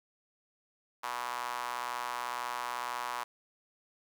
sawtooth tone with high-pass filter, 122 Hz, B2, 21 cents flat, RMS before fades -37 dBFS, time 1.03-3.24 s, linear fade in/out 10 ms, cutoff 1000 Hz, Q 3.5, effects none

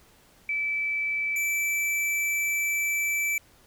sine / square tone pair in turn, 2312 / 2320 Hz, D7 / D7, -28 / -22 cents, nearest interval unison, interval 6 cents, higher second, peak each -25 / -25 dBFS, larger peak neither, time 0.49-1.36 / 1.36-3.38 s, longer second, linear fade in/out 2 ms, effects pink hiss -58 dBFS RMS until 3.66 s

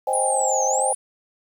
sine chord, Ab major seventh, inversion first, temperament equal, 523.3 / 622.3 / 784 / 830.6 Hz, C5 / Eb5 / G5 / Ab5, 0 / 0 / 0 / 0 cents, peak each -24 / -28 / -24 / -25 dBFS, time 0.07-0.93 s, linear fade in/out 5 ms
sine linear two-way sweep, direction down then up, 9956 to 6090 to 9956 Hz, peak -23 dBFS, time 0.13-0.95 s, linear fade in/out 5 ms, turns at 0.66 s
effects 8-bit

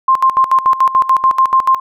sine tone with tremolo, 1054 Hz, C6, 12 cents sharp, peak -6 dBFS, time 0.08-1.8 s, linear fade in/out 5 ms, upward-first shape square, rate 6.9 Hz, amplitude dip 80%, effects none

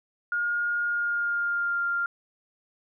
sine tone with pitch glide, 1424 to 1395.5 Hz, F6 to F6, +33 to -2 cents, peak -24 dBFS, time 0.32-2.06 s, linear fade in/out 2 ms, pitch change -35 cents, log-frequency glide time 0.85-1.82 s, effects none

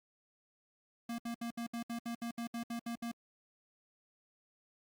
square tone bursts, 234 Hz, A#3, 7 cents sharp, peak -38 dBFS, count 13, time 1.09-3.116 s, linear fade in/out 5 ms, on 94 ms, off 67 ms, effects Opus 48 kbps

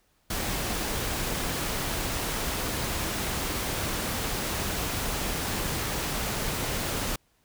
pink noise, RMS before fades -30 dBFS, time 0.3-7.16 s, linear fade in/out 5 ms, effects pink hiss -68 dBFS RMS until 7.44 s

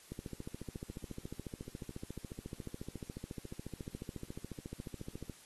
click train, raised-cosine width 3 ms, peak -29 dBFS, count 74, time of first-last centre 0.12-5.297 s, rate 14.1 Hz, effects white hiss -59 dBFS RMS until 5.45 s + AAC 32 kbps

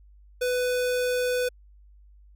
square tone, 497.7 Hz, B4, 13 cents sharp, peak -24 dBFS, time 0.41-1.49 s, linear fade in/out 10 ms, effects added 50 Hz sine -50 dBFS peak until 2.35 s

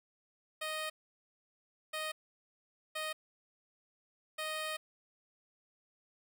10% pulse tone bursts at uneven times, 622.3 Hz, D#5, in tune, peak -28 dBFS, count 4, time 0.61-0.9 / 1.93-2.12 / 2.95-3.13 / 4.38-4.77 s, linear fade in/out 10 ms, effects none

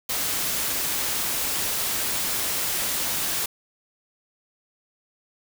white noise, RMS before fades -26 dBFS, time 0.09-3.46 s, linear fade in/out 5 ms, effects none

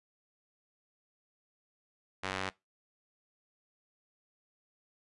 sawtooth tone with band-pass filter, 94.9 Hz, F#2, 44 cents sharp, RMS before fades -37 dBFS, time 2.23-2.5 s, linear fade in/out 10 ms, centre 2000 Hz, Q 0.68, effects noise-tail reverb RT60 0.2 s tail -21 dB re dry + resampled to 24000 Hz

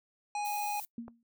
harmonic tone, 829 Hz, G#5, 3 cents flat, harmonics 1 / 3 / 5 / 7 / 9 / 10, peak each -32 / -42 / -50 / -48 / -55 / -53 dBFS, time 0.35-0.8 s, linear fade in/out 2 ms
violet noise, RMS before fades -43 dBFS, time 0.45-0.85 s, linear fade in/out 0 ms
sine tone with exponential decay, 233.1 Hz, A#3, in tune, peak -34 dBFS, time 0.98-1.23 s, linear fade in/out 2 ms, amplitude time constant 54 ms
click, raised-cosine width 1 ms, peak -33 dBFS, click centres 1.081 s
effects noise-tail reverb RT60 0.1 s tail -23 dB re dry

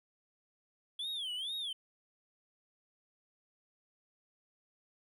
triangle tone with vibrato, 3322 Hz, G#7, in tune, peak -35 dBFS, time 0.99-1.73 s, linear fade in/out 5 ms, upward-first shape sine, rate 2.2 Hz, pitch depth 220 cents each way, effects none

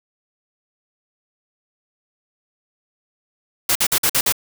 white noise bursts, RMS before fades -17 dBFS, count 6, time 3.69-4.324 s, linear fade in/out 5 ms, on 64 ms, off 50 ms, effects none

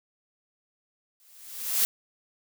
blue noise with exponential growth, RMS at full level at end -21 dBFS, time 1.2-1.85 s, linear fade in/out 0 ms, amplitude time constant 140 ms, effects none

